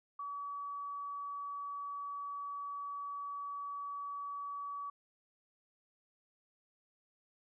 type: tone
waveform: sine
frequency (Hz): 1140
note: C#6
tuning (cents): +48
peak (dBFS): -39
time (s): 0.19-4.9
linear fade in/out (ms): 5
effects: none